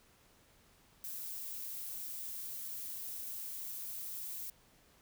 violet noise, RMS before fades -43 dBFS, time 1.04-4.5 s, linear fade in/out 2 ms, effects pink hiss -66 dBFS RMS until 5.01 s

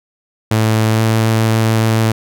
sawtooth tone with pitch glide, 110 to 111.6 Hz, A2 to A2, 0 to +25 cents, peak -7 dBFS, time 0.51-2.12 s, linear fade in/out 5 ms, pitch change +25 cents, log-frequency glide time 0.91-1.01 s, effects none

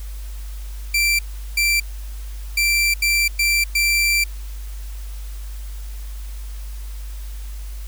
sawtooth tone bursts at uneven times, 2349 Hz, D7, in tune, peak -12 dBFS, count 6, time 0.94-1.19 / 1.57-1.8 / 2.57-2.94 / 3.02-3.28 / 3.39-3.64 / 3.75-4.24 s, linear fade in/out 5 ms, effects added 50 Hz sine -28 dBFS peak until 7.87 s + white hiss -45 dBFS RMS until 7.87 s

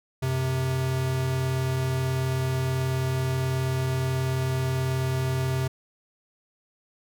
square tone pair together, 92.28 / 130.81 Hz, F#2 / C3, -4 / 0 cents, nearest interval tritone, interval 604 cents, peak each -33 / -25 dBFS, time 0.22-5.68 s, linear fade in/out 10 ms, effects none

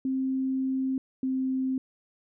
sine tone pair in turn, 263.7 / 261.7 Hz, C4 / C4, +14 / 0 cents, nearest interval unison, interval 14 cents, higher first, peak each -25 dBFS, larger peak neither, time 0.05-0.98 / 1.23-1.78 s, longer first, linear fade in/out 2 ms, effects none

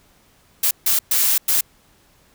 blue noise bursts at uneven times, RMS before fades -17 dBFS, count 4, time 0.63-0.71 / 0.86-0.99 / 1.11-1.38 / 1.48-1.61 s, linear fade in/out 5 ms, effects pink hiss -56 dBFS RMS until 2.34 s

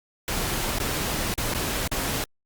pink noise with dropouts, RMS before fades -27 dBFS, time 0.28-2.24 s, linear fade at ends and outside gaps 1 ms, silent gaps 0.786-0.8 / 1.34-1.379 / 1.539-1.547 / 1.876-1.916 s, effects Opus 48 kbps

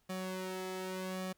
sawtooth tone with flanger, 186.4 Hz, F#3, 13 cents sharp, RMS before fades -40 dBFS, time 0.09-1.33 s, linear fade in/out 10 ms, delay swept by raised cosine 1.7 to 2.33 ms, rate 0.85 Hz, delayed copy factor +0.85, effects pink hiss -75 dBFS RMS until 1.37 s

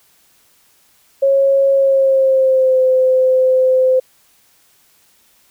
sine tone with pitch glide, 547 to 516.3 Hz, C#5 to C5, -23 to -23 cents, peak -9 dBFS, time 1.22-4 s, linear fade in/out 10 ms, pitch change -100 cents, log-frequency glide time 1.73-2.8 s, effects white hiss -54 dBFS RMS until 5.5 s

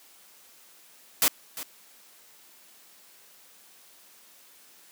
white noise with echo, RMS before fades -21 dBFS, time 1.22-1.28 s, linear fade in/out 0 ms, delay 350 ms, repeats 1, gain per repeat -15 dB, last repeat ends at 1.63 s, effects white hiss -55 dBFS RMS until 4.91 s + high-pass 200 Hz 12 dB/octave

